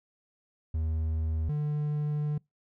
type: tone pair in turn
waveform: triangle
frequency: 79.5 / 148.95 Hz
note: D#2 / D3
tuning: +38 / +25 cents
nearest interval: major seventh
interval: 1087 cents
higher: second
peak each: -25 dBFS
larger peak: neither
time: 0.74-1.49 / 1.49-2.38 s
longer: second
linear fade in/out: 5 ms
effects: noise-tail reverb RT60 0.2 s tail -26 dB re dry